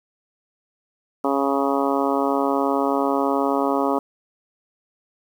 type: harmonic tone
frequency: 138.59 Hz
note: C#3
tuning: in tune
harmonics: 2 / 3 / 4 / 5 / 6 / 7 / 8 / 9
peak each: -23 / -25 / -26 / -27 / -28 / -28 / -29 / -30 dBFS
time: 1.24-3.99 s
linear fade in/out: 5 ms
effects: 8-bit